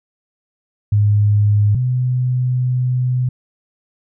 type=tone pair in turn; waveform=sine; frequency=103.83 / 126.13 Hz; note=G#2 / B2; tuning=0 / +37 cents; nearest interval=minor third; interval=337 cents; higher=second; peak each=-10 / -14 dBFS; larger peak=first; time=0.92-1.75 / 1.75-3.29 s; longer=second; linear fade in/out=5 ms; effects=none